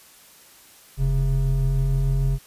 triangle tone pair together, 42.73 / 134.8 Hz, F1 / C#3, -37 / -48 cents, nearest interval octave + minor sixth, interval 1989 cents, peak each -19 dBFS, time 0.97-2.39 s, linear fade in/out 50 ms, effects white hiss -50 dBFS RMS until 2.46 s + resampled to 32000 Hz

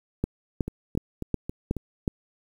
two click trains, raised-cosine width 3 ms, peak -11 / -18 dBFS, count 6 / 5, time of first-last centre 0.24-2.078 / 0.68-1.767 s, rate 2.72 / 3.68 Hz, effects 8-bit

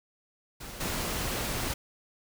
pink noise with level steps, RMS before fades -42 / -32 dBFS, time 0.6-1.74 s, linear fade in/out 10 ms, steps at 0.8 s, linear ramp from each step 10 ms, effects none

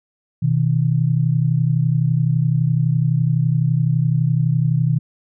sine tone pair together, 125.73 / 157.6 Hz, B2 / D#3, +31 / +23 cents, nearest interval major third, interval 392 cents, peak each -17 dBFS, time 0.42-4.99 s, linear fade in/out 10 ms, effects none

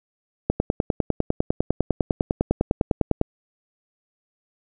click train, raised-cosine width 2 ms, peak -5 dBFS, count 28, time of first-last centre 0.5-3.214 s, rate 9.95 Hz, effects none

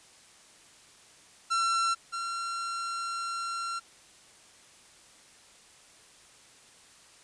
45% pulse tone pair in turn, 1354 / 1367.4 Hz, E6 / F6, +46 / -37 cents, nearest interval unison, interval 17 cents, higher second, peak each -25 / -32 dBFS, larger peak first, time 1.5-1.95 / 2.12-3.8 s, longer second, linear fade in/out 20 ms, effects white hiss -56 dBFS RMS until 7.23 s + resampled to 22050 Hz

